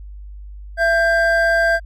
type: tone pair together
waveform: triangle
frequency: 670 / 1585.7 Hz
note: E5 / G6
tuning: +28 / +19 cents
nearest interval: octave + minor third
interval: 1491 cents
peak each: -14 dBFS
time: 0.77-1.8 s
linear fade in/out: 50 ms
effects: added 50 Hz sine -32 dBFS peak until 1.85 s